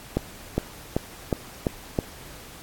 accelerating click train, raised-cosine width 2 ms, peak -8 dBFS, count 6, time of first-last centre 0.17-1.988 s, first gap 410 ms, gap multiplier 0.94, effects pink hiss -44 dBFS RMS until 2.62 s + AAC 64 kbps

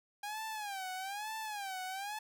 sawtooth tone with vibrato, 809 Hz, G#5, 46 cents flat, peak -35 dBFS, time 0.23-2.19 s, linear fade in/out 5 ms, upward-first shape sine, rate 1.1 Hz, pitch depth 150 cents each way, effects none

